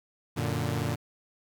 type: chord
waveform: sawtooth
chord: Gb augmented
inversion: none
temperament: equal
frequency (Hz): 92.5 / 116.54 / 146.83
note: Gb2 / Bb2 / D3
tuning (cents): 0 / 0 / 0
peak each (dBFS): -30 / -27 / -28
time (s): 0.36-0.96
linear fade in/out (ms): 20
effects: 10-bit